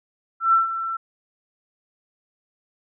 sine tone with ADSR envelope, 1342 Hz, E6, 31 cents sharp, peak -12 dBFS, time 0.4-0.97 s, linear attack 130 ms, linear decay 140 ms, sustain -12 dB, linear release 8 ms, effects none

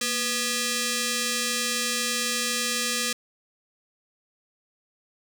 5% pulse ring-modulated tone, 728 Hz, F#5, 28 cents flat, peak -10 dBFS, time 0.01-3.13 s, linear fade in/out 5 ms, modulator 961 Hz, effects none

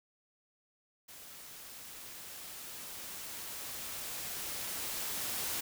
white noise with level ramp, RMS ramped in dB -51 to -36 dBFS, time 1.08-5.61 s, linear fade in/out 10 ms, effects none

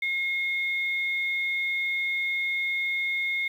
sine tone pair together, 2153 / 3610 Hz, C7 / A7, +49 / +44 cents, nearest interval major sixth, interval 895 cents, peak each -25 / -37 dBFS, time 0.02-3.48 s, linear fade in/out 5 ms, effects 9-bit

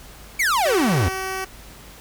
45% pulse exponential sweep, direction down, 2365 to 77.78 Hz, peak -17 dBFS, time 0.39-1.09 s, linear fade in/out 10 ms
10% pulse tone, 380 Hz, F#4, 46 cents sharp, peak -17 dBFS, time 0.65-1.45 s, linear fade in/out 10 ms
effects added 50 Hz sine -45 dBFS peak until 2 s + pink hiss -44 dBFS RMS until 2 s

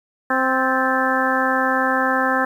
harmonic tone with a mistuned harmonic, 261.6 Hz, C4, in tune, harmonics 1 / 2 / 3 / 4 / 5 / 6 / 7, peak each -24 / -24 / -24 / -24 / -24 / -24 / -24 dBFS, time 0.3-2.45 s, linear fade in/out 5 ms, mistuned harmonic 7, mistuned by -72 cents, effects 8-bit

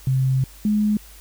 sine tone pair in turn, 131.6 / 210.6 Hz, C3 / G#3, +10 / +24 cents, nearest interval minor sixth, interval 814 cents, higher second, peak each -16 / -16 dBFS, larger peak neither, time 0.07-0.44 / 0.65-0.97 s, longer first, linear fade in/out 2 ms, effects added 50 Hz sine -44 dBFS peak until 1.2 s + white hiss -47 dBFS RMS until 1.2 s

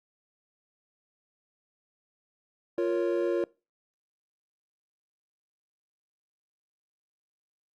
triangle chord, Bb minor, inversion second, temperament equal, 349.2 / 466.2 / 554.4 Hz, F4 / Bb4 / Db5, 0 / 0 / 0 cents, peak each -25 / -29 / -29 dBFS, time 2.78-3.44 s, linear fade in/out 2 ms, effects noise-tail reverb RT60 0.3 s tail -23 dB re dry + Opus 48 kbps

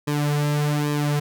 sawtooth tone with flanger, 147.3 Hz, D3, 6 cents sharp, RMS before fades -22 dBFS, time 0.07-1.2 s, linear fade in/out 10 ms, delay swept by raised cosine 1.4 to 4.1 ms, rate 1.2 Hz, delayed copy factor -0.75, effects none

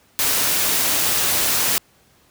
white noise, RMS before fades -19 dBFS, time 0.19-1.78 s, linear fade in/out 0 ms, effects pink hiss -56 dBFS RMS until 2.3 s + high-pass 60 Hz 12 dB/octave

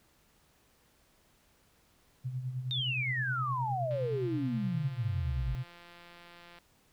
sine tone with tremolo, 127.7 Hz, C3, 42 cents flat, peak -31 dBFS, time 2.24-5.64 s, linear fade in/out 20 ms, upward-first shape sine, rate 9.6 Hz, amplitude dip 60%
sine exponential sweep, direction down, 3722 to 50.1 Hz, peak -31 dBFS, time 2.71-5.55 s, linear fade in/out 0 ms
click train, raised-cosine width 0.3 ms, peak -37 dBFS, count 464, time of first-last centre 3.91-6.586 s, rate 173 Hz
effects pink hiss -67 dBFS RMS until 6.92 s

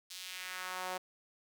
sawtooth tone with high-pass filter sweep, 184.1 Hz, F#3, 8 cents flat, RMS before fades -42 dBFS, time 0.1-0.98 s, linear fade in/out 10 ms, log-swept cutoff 4300 to 620 Hz, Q 1.4, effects none

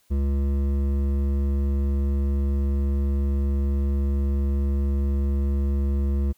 sine tone with hard clipping, 69.4 Hz, C#2, 3 cents sharp, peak -22 dBFS, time 0.1-6.33 s, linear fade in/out 20 ms, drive 11 dB, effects white hiss -64 dBFS RMS until 6.37 s

